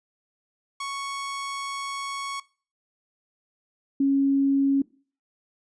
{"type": "tone pair in turn", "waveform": ["sawtooth", "sine"], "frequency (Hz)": [1108.7, 275.3], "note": ["C#6", "C#4"], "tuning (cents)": [0, -12], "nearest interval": "2 octaves", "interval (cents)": 2412, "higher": "first", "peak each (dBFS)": [-26, -18], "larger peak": "second", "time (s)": [[0.8, 2.4], [4, 4.82]], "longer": "first", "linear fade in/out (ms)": 5, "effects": ["noise-tail reverb RT60 0.4 s tail -21 dB re dry", "resampled to 22050 Hz"]}